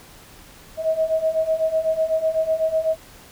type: beating tone pair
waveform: sine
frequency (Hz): 634 / 642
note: D#5 / E5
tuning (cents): +32 / -46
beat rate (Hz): 8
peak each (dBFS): -23 / -20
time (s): 0.77-2.97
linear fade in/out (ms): 50
effects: pink hiss -46 dBFS RMS until 3.31 s